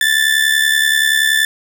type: tone with amplitude modulation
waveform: 30% pulse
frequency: 1760 Hz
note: A6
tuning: in tune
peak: -6 dBFS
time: 0.01-1.45 s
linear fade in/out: 2 ms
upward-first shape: sine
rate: 70.5 Hz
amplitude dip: 65%
effects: none